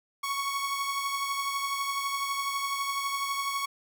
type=beating tone pair; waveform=sawtooth; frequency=1108.7 / 1120.7 Hz; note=C#6 / C#6; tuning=0 / +19 cents; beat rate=12 Hz; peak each=-26 / -33 dBFS; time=0.23-3.66 s; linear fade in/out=10 ms; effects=none